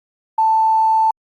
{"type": "tone with tanh clipping", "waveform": "triangle", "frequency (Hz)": 884, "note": "A5", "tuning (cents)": 8, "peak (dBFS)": -11, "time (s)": [0.38, 1.11], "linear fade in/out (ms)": 5, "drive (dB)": 3, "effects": ["Opus 32 kbps"]}